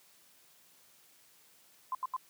sine tone bursts, 1032 Hz, C6, 24 cents flat, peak -31 dBFS, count 3, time 1.92-2.165 s, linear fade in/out 2 ms, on 29 ms, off 79 ms, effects white hiss -63 dBFS RMS until 2.29 s + high-pass 100 Hz 12 dB/octave

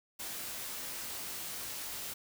white noise with comb filter, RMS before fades -41 dBFS, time 0.19-2.14 s, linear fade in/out 10 ms, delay 20 ms, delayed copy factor -0.6, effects none

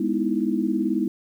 sine chord, E major seventh, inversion first, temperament equal with one note detuned, 206.2 / 246.9 / 311.1 / 329.6 Hz, G#3 / B3 / D#4 / E4, -12 / 0 / 0 / 0 cents, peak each -26 dBFS, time 0-1.08 s, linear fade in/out 5 ms, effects 9-bit

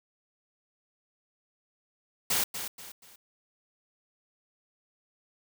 white noise with echo, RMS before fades -27 dBFS, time 2.3-2.44 s, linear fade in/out 5 ms, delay 240 ms, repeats 3, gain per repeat -9 dB, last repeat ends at 3.16 s, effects none

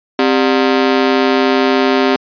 sawtooth ring-modulated tone, 329.6 Hz, E4, in tune, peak -3 dBFS, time 0.19-2.16 s, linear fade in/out 0 ms, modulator 66.6 Hz, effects resampled to 11025 Hz

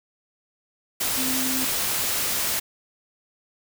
sine tone in noise, 260 Hz, C4, 11 cents flat, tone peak -28 dBFS, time 1.17-1.65 s, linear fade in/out 10 ms, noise white, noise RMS -25 dBFS, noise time 1-2.6 s, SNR -6 dB, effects none

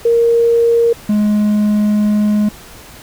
sine / triangle tone pair in turn, 466.2 / 209.7 Hz, A#4 / G#3, 0 / +17 cents, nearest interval octave + major second, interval 1383 cents, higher first, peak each -8 dBFS, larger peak neither, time 0.05-0.93 / 1.09-2.49 s, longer second, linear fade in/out 5 ms, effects pink hiss -37 dBFS RMS until 3.02 s

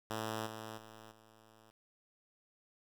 5% pulse tone with level steps, 110 Hz, A2, in tune, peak -26 / -33 / -41 / -49 dBFS, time 0.1-1.71 s, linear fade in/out 5 ms, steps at 0.46 / 0.77 / 1.11 s, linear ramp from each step 10 ms, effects 11-bit

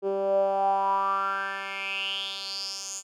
10% pulse tone with band-pass filter sweep, 195.4 Hz, G3, 5 cents flat, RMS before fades -28 dBFS, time 0.02-3.03 s, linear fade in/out 50 ms, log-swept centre 420 to 7200 Hz, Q 6.8, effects none

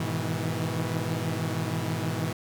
sawtooth chord, E major seventh, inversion first, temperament equal with one note detuned, 103.83 / 123.47 / 158.56 / 164.81 Hz, G#2 / B2 / D#3 / E3, 0 / 0 / +33 / 0 cents, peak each -29 dBFS, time 0-2.33 s, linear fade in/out 5 ms, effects none

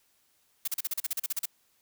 blue noise bursts, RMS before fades -30 dBFS, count 13, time 0.65-1.457 s, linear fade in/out 5 ms, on 27 ms, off 38 ms, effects white hiss -69 dBFS RMS until 1.81 s

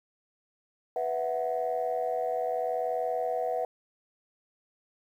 sine chord, B suspended fourth, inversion none, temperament equal, 493.9 / 659.3 / 740 Hz, B4 / E5 / F#5, 0 / 0 / 0 cents, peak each -31 dBFS, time 0.96-3.65 s, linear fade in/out 2 ms, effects tanh soft clip ceiling -20 dBFS + 10-bit

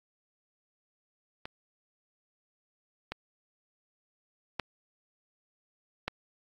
clicks, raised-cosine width 0.3 ms, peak -22 / -19 / -14 / -15 dBFS, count 4, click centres 1.455 / 3.12 / 4.597 / 6.08 s, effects AAC 64 kbps

